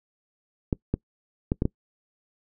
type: clicks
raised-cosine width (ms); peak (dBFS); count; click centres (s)
3; -10; 5; 0.728 / 0.94 / 1.519 / 1.621 / 1.654
effects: noise-tail reverb RT60 0.1 s tail -24 dB re dry